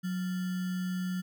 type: tone with sample-and-hold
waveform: sine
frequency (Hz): 183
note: F#3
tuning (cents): -19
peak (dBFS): -30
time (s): 0.03-1.22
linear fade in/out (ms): 20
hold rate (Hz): 1575
effects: none